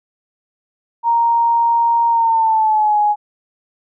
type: tone with pitch glide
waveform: sine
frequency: 932.3 to 835.4 Hz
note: A#5 to G#5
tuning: 0 to +10 cents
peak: -11 dBFS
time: 1.03-3.16 s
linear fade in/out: 50 ms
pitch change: -190 cents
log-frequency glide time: 2.09-2.99 s
effects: none